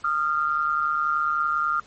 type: tone pair together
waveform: sine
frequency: 1228 / 1378.4 Hz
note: D#6 / F6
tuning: -23 / -23 cents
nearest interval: major second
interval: 200 cents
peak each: -24 / -23 dBFS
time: 0.04-1.8 s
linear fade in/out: 5 ms
effects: pink hiss -52 dBFS RMS until 1.86 s + MP3 32 kbps